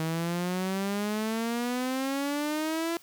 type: exponential sweep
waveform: sawtooth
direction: up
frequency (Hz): 158.8 to 339.5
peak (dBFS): -24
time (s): 0-2.97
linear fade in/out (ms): 0
effects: white hiss -56 dBFS RMS until 3.02 s